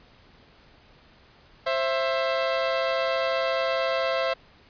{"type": "tone pair together", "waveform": "sawtooth", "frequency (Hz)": [529.5, 664], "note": ["C5", "E5"], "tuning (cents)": [21, 12], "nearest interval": "major third", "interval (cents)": 391, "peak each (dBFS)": -22, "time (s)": [1.66, 4.34], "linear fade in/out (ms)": 10, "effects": ["pink hiss -55 dBFS RMS until 4.69 s", "resampled to 11025 Hz"]}